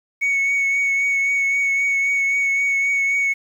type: tone with vibrato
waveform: sine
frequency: 2221 Hz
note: C#7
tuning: 3 cents sharp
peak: -14 dBFS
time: 0.21-3.34 s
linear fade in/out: 20 ms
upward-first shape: triangle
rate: 3.8 Hz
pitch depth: 21 cents each way
effects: tanh soft clip ceiling -15 dBFS + 8-bit